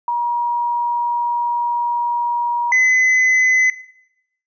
sine / triangle tone pair in turn, 954 / 2026 Hz, A#5 / B6, +40 / +44 cents, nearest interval octave + minor second, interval 1304 cents, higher second, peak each -16 / -9 dBFS, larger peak second, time 0.08-2.72 / 2.72-3.7 s, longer first, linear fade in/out 2 ms, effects noise-tail reverb RT60 0.8 s tail -18 dB re dry + resampled to 16000 Hz

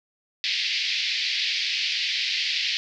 white band-pass noise, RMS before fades -26 dBFS, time 0.44-2.77 s, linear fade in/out 0 ms, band 2000 to 4900 Hz, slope 48 dB/octave, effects none

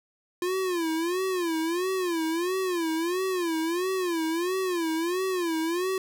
square tone with vibrato, 348.3 Hz, F4, 5 cents flat, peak -26 dBFS, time 0.42-5.98 s, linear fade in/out 2 ms, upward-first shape sine, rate 1.5 Hz, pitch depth 150 cents each way, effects none

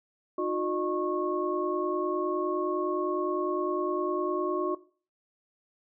sine tone cluster, 311.2 / 361 / 608 / 1095 Hz, D#4 / F#4 / D#5 / C#6, 0 / -43 / -40 / -22 cents, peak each -35 / -29 / -35 / -34 dBFS, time 0.38-4.75 s, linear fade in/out 5 ms, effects noise-tail reverb RT60 0.4 s tail -18 dB re dry

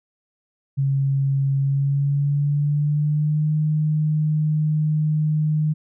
sine tone with pitch glide, 137.4 to 153.34 Hz, C#3 to D#3, -15 to -25 cents, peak -17 dBFS, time 0.77-5.74 s, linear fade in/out 20 ms, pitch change +190 cents, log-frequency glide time 1.58-3.53 s, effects none

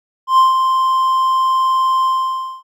triangle tone with ADSR envelope, 1046.5 Hz, C6, in tune, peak -4 dBFS, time 0.27-2.63 s, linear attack 110 ms, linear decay 150 ms, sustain -6 dB, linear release 580 ms, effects none

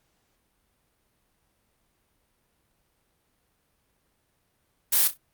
blue noise with echo, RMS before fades -20 dBFS, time 4.92-5.08 s, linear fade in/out 10 ms, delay 32 ms, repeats 3, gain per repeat -12 dB, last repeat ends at 5.176 s, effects pink hiss -71 dBFS RMS until 5.33 s + Opus 48 kbps

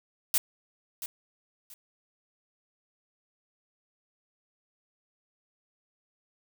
blue noise with echo, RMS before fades -24 dBFS, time 0.34-0.38 s, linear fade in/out 2 ms, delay 680 ms, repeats 2, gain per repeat -12 dB, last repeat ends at 1.74 s, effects none

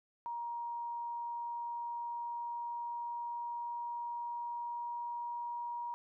sine tone with pitch glide, 944 to 952.2 Hz, A#5 to A#5, +22 to +37 cents, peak -37 dBFS, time 0.26-5.94 s, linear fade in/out 0 ms, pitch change +15 cents, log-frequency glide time 0.95-5.62 s, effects none

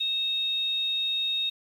sine tone pair together, 2637 / 3725 Hz, E7 / A#7, 0 / -2 cents, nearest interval tritone, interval 598 cents, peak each -37 / -25 dBFS, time 0-1.5 s, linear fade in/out 10 ms, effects 9-bit

